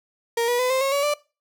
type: tone with pitch steps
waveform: 35% pulse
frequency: 466.2 / 484.6 / 503.7 / 523.6 / 544.3 / 565.7 / 588.1 Hz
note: A#4 / B4 / B4 / C5 / C#5 / C#5 / D5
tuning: 0 / -33 / +34 / +1 / -32 / +35 / +2 cents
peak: -18 dBFS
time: 0.37-1.14 s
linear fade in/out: 5 ms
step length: 110 ms
effects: noise-tail reverb RT60 0.3 s tail -21 dB re dry